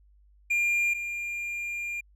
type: tone pair in turn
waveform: triangle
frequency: 2400 / 2400 Hz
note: D7 / D7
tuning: +37 / +37 cents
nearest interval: unison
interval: 0 cents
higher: neither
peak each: -21 / -29 dBFS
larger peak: first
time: 0.5-0.94 / 0.94-2.01 s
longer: second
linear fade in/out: 10 ms
effects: added 50 Hz sine -56 dBFS peak until 2.15 s